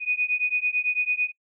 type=beating tone pair; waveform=sine; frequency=2477 / 2486 Hz; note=D#7 / D#7; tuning=-8 / -2 cents; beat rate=9 Hz; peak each=-25 dBFS; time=0-1.32 s; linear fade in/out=50 ms; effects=noise-tail reverb RT60 0.1 s tail -26 dB re dry